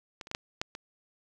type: clicks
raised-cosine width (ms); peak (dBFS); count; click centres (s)
0.2; -23 / -29 / -19 / -13 / -13 / -23; 6; 0.212 / 0.271 / 0.314 / 0.349 / 0.615 / 0.751
effects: none